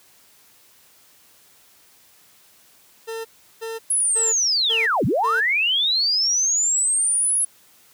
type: tone bursts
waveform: 40% pulse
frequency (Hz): 451.2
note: A4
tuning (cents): +44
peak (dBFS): -27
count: 5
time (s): 3.07-5.41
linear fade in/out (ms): 20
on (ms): 180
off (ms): 360
type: linear two-way sweep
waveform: sine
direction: down then up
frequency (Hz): 10750 to 95.8 to 10750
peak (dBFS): -17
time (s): 3.9-7.45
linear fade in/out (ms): 5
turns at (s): 5.05
effects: white hiss -54 dBFS RMS until 7.93 s + high-pass 60 Hz 12 dB/octave